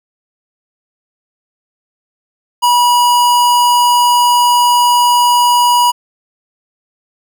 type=tone; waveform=square; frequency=970 Hz; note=B5; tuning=31 cents flat; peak=-8 dBFS; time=2.62-5.92 s; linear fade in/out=20 ms; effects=none